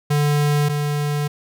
square tone pair in turn, 146.83 / 146.83 Hz, D3 / D3, 0 / 0 cents, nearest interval unison, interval 0 cents, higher neither, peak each -16 / -20 dBFS, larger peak first, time 0.1-0.69 / 0.69-1.28 s, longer neither, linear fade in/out 10 ms, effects none

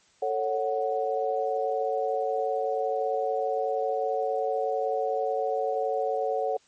sine chord, F# minor, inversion first, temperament just, 444 / 555 / 740 Hz, A4 / C#5 / F#5, +16 / +2 / 0 cents, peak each -29 dBFS, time 0.22-6.57 s, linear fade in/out 5 ms, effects white hiss -62 dBFS RMS until 6.67 s + MP3 32 kbps

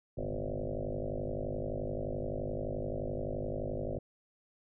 sine tone with frequency modulation, 251.7 Hz, B3, 33 cents sharp, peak -33 dBFS, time 0.17-3.99 s, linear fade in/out 10 ms, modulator 51.6 Hz, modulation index 7.1, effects none

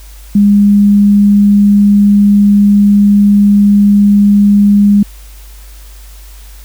sine tone, 203.6 Hz, G#3, 34 cents flat, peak -3 dBFS, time 0.35-5.03 s, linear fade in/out 5 ms, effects added 50 Hz sine -30 dBFS peak until 6.64 s + white hiss -40 dBFS RMS until 6.64 s

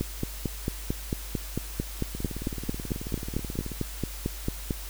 two click trains, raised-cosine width 3 ms, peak -14 / -22 dBFS, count 22 / 30, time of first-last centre 0.01-4.708 / 2.15-3.718 s, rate 4.47 / 18.5 Hz, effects added 50 Hz sine -37 dBFS peak until 4.89 s + white hiss -42 dBFS RMS until 4.89 s

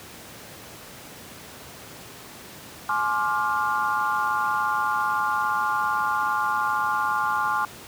sine chord, D half-diminished seventh, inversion second, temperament just, 845.8 / 1057.2 / 1174.7 / 1409.6 Hz, Ab5 / C6 / D6 / F6, +31 / +18 / 0 / +16 cents, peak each -27 dBFS, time 2.89-7.65 s, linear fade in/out 2 ms, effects pink hiss -42 dBFS RMS until 7.87 s + high-pass 100 Hz 12 dB/octave

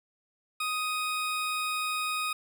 20% pulse tone, 1249 Hz, D#6, 6 cents sharp, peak -24 dBFS, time 0.6-2.33 s, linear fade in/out 5 ms, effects none

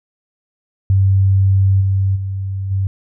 sine tone with level steps, 96.7 Hz, G2, 23 cents flat, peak -9 / -12 / -19 / -14 dBFS, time 0.9-2.87 s, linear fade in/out 0 ms, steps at 1.8 / 2.15 / 2.7 s, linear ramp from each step 20 ms, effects none

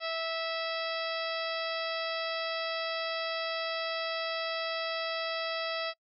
harmonic tone with a mistuned harmonic, 655 Hz, E5, 11 cents flat, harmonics 1 / 2 / 3 / 4 / 5 / 6 / 7 / 8, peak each -35 / -38 / -40 / -41 / -42 / -43 / -43 / -44 dBFS, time 0-5.94 s, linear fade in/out 50 ms, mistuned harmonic 7, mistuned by +36 cents, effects noise-tail reverb RT60 0.1 s tail -26 dB re dry

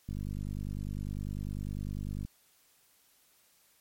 click train, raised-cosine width 5 ms, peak -26 dBFS, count 109, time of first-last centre 0.09-2.25 s, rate 50 Hz, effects white hiss -66 dBFS RMS until 3.8 s + MP3 64 kbps

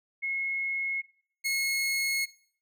sine / sawtooth tone pair in turn, 2171 / 2171 Hz, C#7 / C#7, -37 / -37 cents, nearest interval unison, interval 0 cents, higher neither, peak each -28 / -23 dBFS, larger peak second, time 0.22-1.02 / 1.44-2.26 s, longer second, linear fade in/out 20 ms, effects noise-tail reverb RT60 0.5 s tail -17 dB re dry

